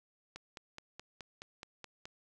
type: click train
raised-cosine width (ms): 0.2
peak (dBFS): -28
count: 9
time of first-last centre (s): 0.36-2.055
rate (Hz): 4.72
effects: none